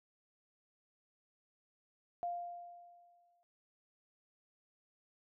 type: tone with exponential decay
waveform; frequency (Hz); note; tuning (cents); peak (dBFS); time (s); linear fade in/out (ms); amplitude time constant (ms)
sine; 698.5; F5; 0; -34; 2.23-3.43; 0; 260
effects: none